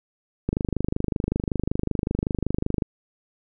click train, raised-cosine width 3 ms, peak -10 dBFS, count 60, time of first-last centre 0.49-2.822 s, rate 25.3 Hz, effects none

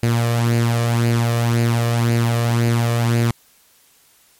sawtooth tone with flanger, 117.4 Hz, A#2, 13 cents sharp, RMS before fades -17 dBFS, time 0.03-3.31 s, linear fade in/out 0 ms, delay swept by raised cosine 0.43 to 1.73 ms, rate 1.9 Hz, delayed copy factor +0.55, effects white hiss -54 dBFS RMS until 4.39 s + MP3 64 kbps

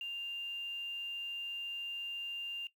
sine tone with quantisation, 2794 Hz, F7, in tune, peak -37 dBFS, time 0.01-2.67 s, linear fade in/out 2 ms, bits 10, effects noise-tail reverb RT60 0.1 s tail -17 dB re dry

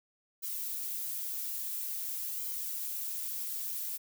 violet noise with flanger, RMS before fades -37 dBFS, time 0.42-3.98 s, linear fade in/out 20 ms, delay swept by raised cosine 1.1 to 5.8 ms, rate 0.49 Hz, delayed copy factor -0.5, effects none

